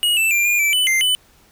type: tone with pitch steps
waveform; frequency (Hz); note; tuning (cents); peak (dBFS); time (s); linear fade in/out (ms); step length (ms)
square; 2890 / 2654 / 2379 / 2420 / 2324 / 2996 / 2091 / 3001; F#7 / E7 / D7 / D#7 / D7 / F#7 / C7 / F#7; -41 / +11 / +22 / -49 / -19 / +21 / -2 / +24; -15; 0.03-1.15; 0; 140
effects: pink hiss -53 dBFS RMS until 1.51 s